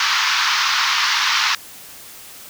pink band-pass noise, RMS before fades -18 dBFS, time 0-1.55 s, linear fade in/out 2 ms, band 980 to 5900 Hz, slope 48 dB/octave, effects white hiss -39 dBFS RMS until 2.49 s

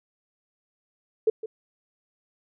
sine tone with echo, 440 Hz, A4, in tune, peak -16 dBFS, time 1.27-1.3 s, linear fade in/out 5 ms, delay 160 ms, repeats 1, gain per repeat -14 dB, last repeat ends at 1.46 s, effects none

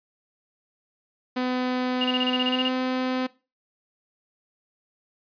sawtooth tone with pitch glide, 252.4 to 256.4 Hz, B3 to C4, +38 to -35 cents, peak -20 dBFS, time 1.36-3.27 s, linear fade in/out 10 ms, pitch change +27 cents, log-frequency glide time 2.45-2.65 s
sine tone bursts, 2841 Hz, F7, 29 cents sharp, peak -23 dBFS, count 11, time 2.01-2.684 s, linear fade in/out 2 ms, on 34 ms, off 30 ms
effects noise-tail reverb RT60 0.3 s tail -20 dB re dry + resampled to 11025 Hz

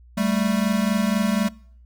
square tone pair together, 195.95 / 220 Hz, G3 / A3, 0 / 0 cents, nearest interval major second, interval 200 cents, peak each -23 dBFS, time 0.17-1.49 s, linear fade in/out 10 ms, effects noise-tail reverb RT60 0.6 s tail -24 dB re dry + added 60 Hz sine -46 dBFS peak until 1.85 s

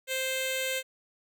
10% pulse tone with notch filter, 523.3 Hz, C5, in tune, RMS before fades -31 dBFS, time 0.07-0.83 s, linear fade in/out 50 ms, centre 1100 Hz, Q 0.89, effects none

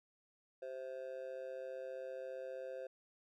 triangle tone with amplitude modulation, 523.3 Hz, C5, in tune, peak -37 dBFS, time 0.62-2.87 s, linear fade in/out 5 ms, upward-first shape sine, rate 135 Hz, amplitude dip 90%, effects none

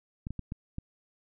clicks, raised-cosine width 5 ms, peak -23 dBFS, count 5, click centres 0.269 / 0.306 / 0.393 / 0.521 / 0.784 s, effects none

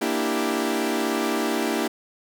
sawtooth chord, E half-diminished seventh, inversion second, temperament equal, 233.1 / 293.7 / 329.6 / 392 Hz, Bb3 / D4 / E4 / G4, 0 / 0 / 0 / 0 cents, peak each -24 dBFS, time 0.01-1.88 s, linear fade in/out 10 ms, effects none

